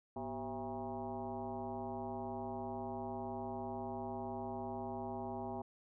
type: tone with frequency modulation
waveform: sine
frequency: 525 Hz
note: C5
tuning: 6 cents sharp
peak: -39 dBFS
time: 0.16-5.62 s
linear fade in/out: 5 ms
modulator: 141 Hz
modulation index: 2.8
effects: none